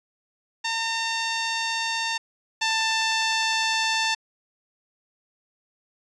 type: tone pair in turn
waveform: 10% pulse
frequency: 908 / 890.3 Hz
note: A#5 / A5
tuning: -46 / +20 cents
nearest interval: unison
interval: 34 cents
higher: first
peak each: -16 / -13 dBFS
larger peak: second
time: 0.64-2.18 / 2.61-4.15 s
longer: neither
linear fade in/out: 10 ms
effects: resampled to 22050 Hz